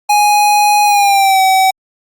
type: tone with pitch glide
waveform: square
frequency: 830.6 to 761.7 Hz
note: G#5 to G5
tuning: 0 to -50 cents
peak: -8 dBFS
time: 0.09-1.71 s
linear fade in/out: 10 ms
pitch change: -150 cents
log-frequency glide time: 0.85-1.41 s
effects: Opus 48 kbps